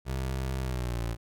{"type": "tone with pitch glide", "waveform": "25% pulse", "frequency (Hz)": [65.41, 57.6], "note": ["C2", "A#1"], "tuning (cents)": [0, -20], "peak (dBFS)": -26, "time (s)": [0.05, 1.17], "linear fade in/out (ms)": 50, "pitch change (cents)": -220, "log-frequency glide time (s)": [0.61, 1.04], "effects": []}